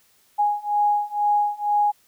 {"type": "beating tone pair", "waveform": "sine", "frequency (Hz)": [827, 829.1], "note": ["G#5", "G#5"], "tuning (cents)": [-8, -3], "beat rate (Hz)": 2.1, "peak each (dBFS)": [-22, -21], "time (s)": [0.38, 1.92], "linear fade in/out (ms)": 20, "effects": ["white hiss -60 dBFS RMS until 2.07 s"]}